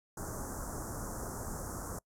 pink band-stop noise, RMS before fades -40 dBFS, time 0.17-1.99 s, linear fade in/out 5 ms, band 1500 to 6000 Hz, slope 48 dB/octave, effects noise-tail reverb RT60 0.1 s tail -25 dB re dry + low-pass 12000 Hz 12 dB/octave

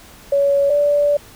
sine tone pair in turn, 562 / 581.1 Hz, C#5 / D5, +24 / -18 cents, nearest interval minor second, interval 58 cents, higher second, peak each -12 dBFS, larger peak neither, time 0.32-0.7 / 0.7-1.17 s, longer second, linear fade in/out 5 ms, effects pink hiss -43 dBFS RMS until 1.35 s

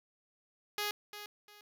5% pulse tone with echo, 415.3 Hz, G#4, in tune, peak -22 dBFS, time 0.78-0.91 s, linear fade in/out 2 ms, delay 350 ms, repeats 2, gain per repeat -11 dB, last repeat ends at 1.61 s, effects none

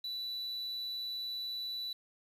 sine tone, 3962 Hz, B7, 5 cents sharp, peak -34 dBFS, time 0.04-1.93 s, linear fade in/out 5 ms, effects tanh soft clip ceiling -35 dBFS + 10-bit

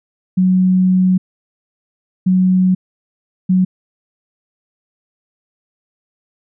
sine tone bursts at uneven times, 185 Hz, F#3, in tune, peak -9 dBFS, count 3, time 0.37-1.18 / 2.26-2.75 / 3.49-3.65 s, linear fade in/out 10 ms, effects none

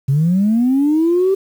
sine linear sweep, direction up, 130.2 to 392.9 Hz, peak -10 dBFS, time 0.08-1.35 s, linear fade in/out 10 ms, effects tanh soft clip ceiling -7 dBFS + 7-bit

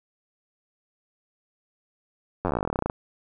slowing click train, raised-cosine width 1 ms, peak -11 dBFS, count 22, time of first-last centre 2.45-2.899 s, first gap 10 ms, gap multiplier 1.07, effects none

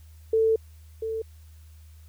sine tone pair in turn, 444.9 / 444.9 Hz, A4 / A4, +19 / +19 cents, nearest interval unison, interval 0 cents, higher neither, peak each -18 / -27 dBFS, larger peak first, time 0.33-0.56 / 1.02-1.22 s, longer first, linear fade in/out 5 ms, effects added 78 Hz sine -46 dBFS peak until 2.08 s + white hiss -62 dBFS RMS until 2.08 s

